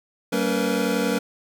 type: tone cluster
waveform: square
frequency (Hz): 191.2 / 229.9 / 282.3 / 464.3 / 495.2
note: G3 / A#3 / C#4 / A#4 / B4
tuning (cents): -43 / -24 / +32 / -7 / +5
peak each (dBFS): -28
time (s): 0.32-1.19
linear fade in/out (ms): 10
effects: none